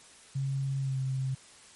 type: tone with pitch glide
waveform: sine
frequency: 136.1 to 132.38 Hz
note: C#3 to C3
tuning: -31 to +21 cents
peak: -28 dBFS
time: 0.35-1.35 s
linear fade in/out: 10 ms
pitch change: -48 cents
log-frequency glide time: 0.79-0.98 s
effects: white hiss -54 dBFS RMS until 1.75 s + MP3 48 kbps